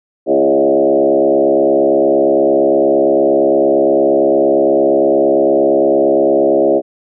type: tone with frequency modulation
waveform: sine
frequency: 477.6 Hz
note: A#4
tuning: 42 cents sharp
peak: -8 dBFS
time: 0.26-6.82 s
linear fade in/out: 50 ms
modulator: 68.7 Hz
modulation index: 2.6
effects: none